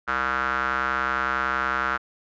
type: tone with band-pass filter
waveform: square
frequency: 65.41 Hz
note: C2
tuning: in tune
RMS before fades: -25 dBFS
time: 0.07-1.98 s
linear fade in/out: 20 ms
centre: 1400 Hz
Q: 5.3
effects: resampled to 16000 Hz